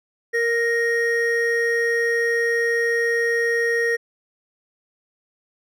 triangle tone pair together, 466.2 / 1867.1 Hz, A#4 / A#6, 0 / +2 cents, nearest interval 2 octaves, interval 2402 cents, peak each -19 dBFS, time 0.33-3.97 s, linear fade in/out 20 ms, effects none

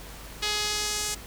sawtooth tone with band-pass filter sweep, 419.4 Hz, G#4, 17 cents sharp, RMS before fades -29 dBFS, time 0.42-1.15 s, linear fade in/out 10 ms, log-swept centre 4100 to 7500 Hz, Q 1.4, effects added 50 Hz sine -44 dBFS peak until 1.26 s + pink hiss -44 dBFS RMS until 1.26 s

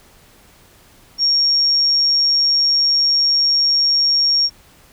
sine tone, 5550 Hz, F8, 12 cents flat, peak -12 dBFS, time 1.18-4.5 s, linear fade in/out 50 ms, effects pink hiss -49 dBFS RMS until 4.92 s

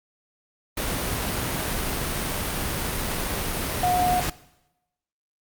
sine tone in noise, 722 Hz, F#5, 43 cents flat, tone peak -19 dBFS, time 3.83-4.2 s, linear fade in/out 5 ms, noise pink, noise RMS -27 dBFS, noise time 0.77-4.3 s, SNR +5 dB, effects noise-tail reverb RT60 0.9 s tail -19 dB re dry + Opus 48 kbps

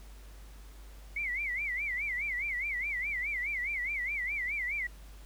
sine tone with vibrato, 2145 Hz, C7, 42 cents sharp, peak -31 dBFS, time 1.16-4.87 s, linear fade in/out 5 ms, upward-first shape sine, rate 4.8 Hz, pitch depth 180 cents each way, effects added 50 Hz sine -47 dBFS peak until 5.25 s + pink hiss -58 dBFS RMS until 5.25 s

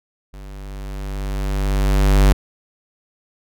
square tone with level ramp, 49 Hz, G1, in tune, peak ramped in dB -35 to -9 dBFS, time 0.33-2.33 s, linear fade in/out 10 ms, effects none

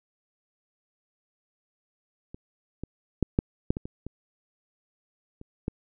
clicks, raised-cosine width 3 ms, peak -27 / -21 / -9 / -8 / -9 / -18 / -23 / -23 / -30 / -15 dBFS, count 10, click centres 2.345 / 2.836 / 3.227 / 3.389 / 3.705 / 3.769 / 3.855 / 4.066 / 5.414 / 5.681 s, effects none

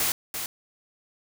white noise with echo, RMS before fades -25 dBFS, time 0-0.12 s, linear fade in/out 2 ms, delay 340 ms, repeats 1, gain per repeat -7 dB, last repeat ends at 0.46 s, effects none

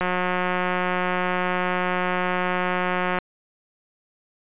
click train, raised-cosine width 0.5 ms, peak -9 dBFS, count 576, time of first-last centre 0.01-3.187 s, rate 181 Hz, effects resampled to 8000 Hz

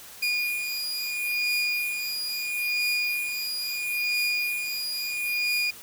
30% pulse beating tone pair, 2438 / 2438.75 Hz, D#7 / D#7, -36 / -35 cents, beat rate 0.75 Hz, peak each -26 / -27 dBFS, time 0.22-5.71 s, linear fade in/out 10 ms, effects white hiss -45 dBFS RMS until 5.82 s

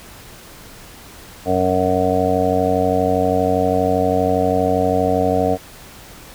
harmonic tone, 92.5 Hz, F#2, in tune, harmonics 1 / 2 / 3 / 5 / 6 / 7 / 8, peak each -25 / -25 / -22 / -20 / -23 / -21 / -21 dBFS, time 1.45-5.58 s, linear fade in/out 50 ms, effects pink hiss -40 dBFS RMS until 6.34 s

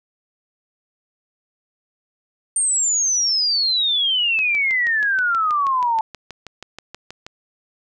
sine exponential sweep, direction down, 8870 to 873 Hz, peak -16 dBFS, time 2.56-6.01 s, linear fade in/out 2 ms
click train, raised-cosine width 0.2 ms, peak -17 dBFS, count 19, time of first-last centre 4.39-7.265 s, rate 6.26 Hz
effects none

